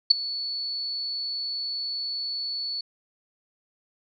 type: tone with ADSR envelope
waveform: sine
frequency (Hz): 4435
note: C#8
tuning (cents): 0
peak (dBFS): -8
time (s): 0.1-2.81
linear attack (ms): 11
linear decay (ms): 8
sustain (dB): -20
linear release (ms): 4
effects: none